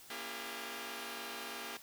5% pulse chord, A# diminished seventh, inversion none, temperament just, 233.1 / 279.7 / 335.6 / 402.8 Hz, A#3 / C#4 / E4 / G4, 0 / +16 / +31 / +47 cents, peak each -36 / -40 / -38 / -34 dBFS, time 0.1-1.77 s, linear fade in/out 2 ms, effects white hiss -56 dBFS RMS until 1.82 s

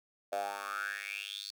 10% pulse tone with high-pass filter sweep, 100 Hz, G2, 35 cents sharp, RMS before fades -39 dBFS, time 0.32-1.51 s, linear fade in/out 10 ms, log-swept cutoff 630 to 4500 Hz, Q 7.9, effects none

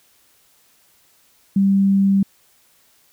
sine tone, 196 Hz, G3, in tune, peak -12 dBFS, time 1.56-2.23 s, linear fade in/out 5 ms, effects white hiss -57 dBFS RMS until 3.12 s

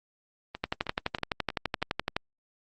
two click trains, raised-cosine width 0.3 ms, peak -11 / -20 dBFS, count 19 / 5, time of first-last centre 0.64-2.165 / 0.55-1.82 s, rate 11.8 / 3.15 Hz, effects Opus 32 kbps

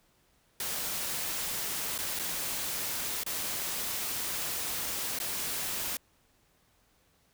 white noise with dropouts, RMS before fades -34 dBFS, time 0.6-5.97 s, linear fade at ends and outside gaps 2 ms, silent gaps 1.98-1.987 / 2.191-2.195 / 3.235-3.263 / 5.189-5.2 s, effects pink hiss -68 dBFS RMS until 7.33 s

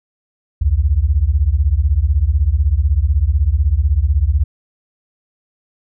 sine beating tone pair, 64.4 / 80.4 Hz, C2 / E2, -27 / -43 cents, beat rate 16 Hz, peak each -14 / -14 dBFS, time 0.61-4.44 s, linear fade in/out 10 ms, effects none

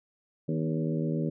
harmonic tone with a mistuned harmonic, 79.4 Hz, D#2, 36 cents sharp, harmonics 2 / 3 / 4 / 5 / 6 / 7, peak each -29 / -33 / -35 / -37 / -39 / -40 dBFS, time 0.48-1.3 s, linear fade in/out 10 ms, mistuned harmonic 4, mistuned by -43 cents, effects none

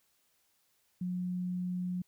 sine tone, 180.3 Hz, F#3, 45 cents flat, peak -32 dBFS, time 1.01-2.02 s, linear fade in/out 5 ms, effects white hiss -73 dBFS RMS until 2.07 s

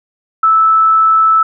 sine tone, 1312 Hz, E6, 9 cents flat, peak -6 dBFS, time 0.43-1.43 s, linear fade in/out 5 ms, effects none

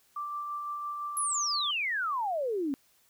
sine tone with tremolo, 1174.7 Hz, D6, in tune, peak -32 dBFS, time 0.16-1.71 s, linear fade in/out 5 ms, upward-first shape sine, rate 5.9 Hz, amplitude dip 25%
sine exponential sweep, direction down, 11200 to 261.6 Hz, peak -28 dBFS, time 1.17-2.74 s, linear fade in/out 0 ms
effects white hiss -66 dBFS RMS until 3.09 s

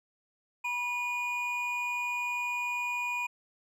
triangle tone pair together, 972.3 / 2450 Hz, B5 / D#7, -27 / -27 cents, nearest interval octave + major third, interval 1600 cents, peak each -33 / -30 dBFS, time 0.64-3.27 s, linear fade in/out 10 ms, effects none

